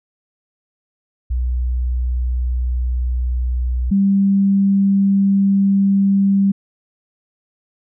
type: tone pair in turn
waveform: sine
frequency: 61.74 / 196.86 Hz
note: B1 / G3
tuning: 0 / +8 cents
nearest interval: octave + minor sixth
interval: 2008 cents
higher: second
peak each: -16 / -11 dBFS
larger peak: second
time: 1.3-3.91 / 3.91-6.52 s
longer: neither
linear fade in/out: 10 ms
effects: none